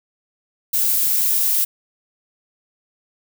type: noise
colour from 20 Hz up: violet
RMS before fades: -18 dBFS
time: 0.73-1.65 s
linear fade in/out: 10 ms
effects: none